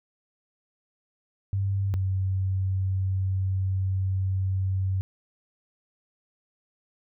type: tone pair in turn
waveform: sine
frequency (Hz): 98.1 / 95.03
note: G2 / F#2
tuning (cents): +2 / +47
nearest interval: minor second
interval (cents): 55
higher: first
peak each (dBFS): -23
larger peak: neither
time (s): 1.53-1.94 / 1.94-5.01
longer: second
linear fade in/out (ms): 0
effects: none